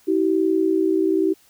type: tone pair together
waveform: sine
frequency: 321.1 / 381.8 Hz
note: E4 / G4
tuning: -45 / -46 cents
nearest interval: minor third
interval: 299 cents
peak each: -19 dBFS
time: 0.07-1.34 s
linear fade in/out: 20 ms
effects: white hiss -56 dBFS RMS until 1.49 s